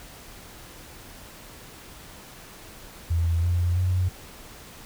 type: tone with pitch steps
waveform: sine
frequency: 83.7 / 87.46 / 91.38 Hz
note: E2 / F2 / F#2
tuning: +27 / +3 / -21 cents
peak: -20 dBFS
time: 3.1-4.09 s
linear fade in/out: 10 ms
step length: 330 ms
effects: pink hiss -45 dBFS RMS until 4.85 s